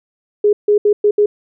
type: tone bursts at uneven times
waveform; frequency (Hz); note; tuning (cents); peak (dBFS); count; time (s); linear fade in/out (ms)
sine; 415.3; G#4; 0; -8; 5; 0.44-0.53 / 0.68-0.78 / 0.85-0.93 / 1.04-1.11 / 1.18-1.26; 5
effects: none